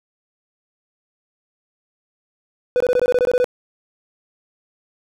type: tone bursts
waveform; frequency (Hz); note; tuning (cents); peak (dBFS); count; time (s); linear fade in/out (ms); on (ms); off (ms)
triangle; 496.6; B4; +9; -11; 11; 2.76-3.443; 0; 43; 21
effects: none